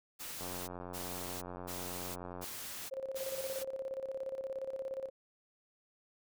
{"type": "noise bursts", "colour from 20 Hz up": "white", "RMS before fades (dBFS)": -44, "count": 5, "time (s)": [0.19, 3.64], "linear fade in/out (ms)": 20, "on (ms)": 490, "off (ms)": 250}
{"type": "click train", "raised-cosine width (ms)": 1, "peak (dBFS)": -30, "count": 183, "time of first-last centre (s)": [0.41, 2.441], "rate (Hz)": 89.6}
{"type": "tone with tremolo", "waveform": "sine", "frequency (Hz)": 533, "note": "C5", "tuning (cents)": 32, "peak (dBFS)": -35, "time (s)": [2.91, 5.1], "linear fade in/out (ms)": 20, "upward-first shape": "square", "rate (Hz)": 17, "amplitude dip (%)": 65}
{"effects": []}